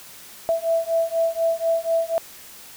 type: beating tone pair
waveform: sine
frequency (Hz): 659.3 / 663.4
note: E5 / E5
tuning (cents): 0 / +11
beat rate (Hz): 4.1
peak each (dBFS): -22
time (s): 0.49-2.18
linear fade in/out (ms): 0
effects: white hiss -43 dBFS RMS until 2.76 s